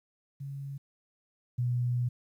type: tone pair in turn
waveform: sine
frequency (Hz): 138.9 / 122.54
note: C#3 / B2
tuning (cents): +4 / -13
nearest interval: major second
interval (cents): 217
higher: first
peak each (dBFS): -36 / -26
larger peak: second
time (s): 0.4-0.78 / 1.58-2.09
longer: second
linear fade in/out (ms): 10
effects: 11-bit